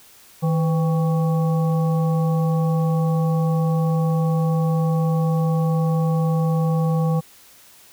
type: harmonic tone with a mistuned harmonic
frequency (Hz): 159.3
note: D#3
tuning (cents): +41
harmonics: 1 / 3 / 5 / 7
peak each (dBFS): -17 / -27 / -31 / -34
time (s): 0.42-7.21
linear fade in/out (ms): 20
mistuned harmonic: 3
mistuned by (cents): +85
effects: white hiss -49 dBFS RMS until 7.92 s